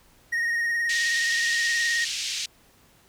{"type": "tone with vibrato", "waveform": "triangle", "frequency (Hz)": 1865, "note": "A#6", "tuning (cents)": 0, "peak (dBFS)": -21, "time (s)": [0.32, 2.05], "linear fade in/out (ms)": 10, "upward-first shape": "sine", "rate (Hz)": 19, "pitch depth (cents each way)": 26}
{"type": "band-pass noise", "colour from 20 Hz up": "white", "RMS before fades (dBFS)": -30, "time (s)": [0.89, 2.46], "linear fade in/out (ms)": 5, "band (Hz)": [2400, 6300], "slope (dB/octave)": 24}
{"effects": ["pink hiss -58 dBFS RMS until 3.08 s"]}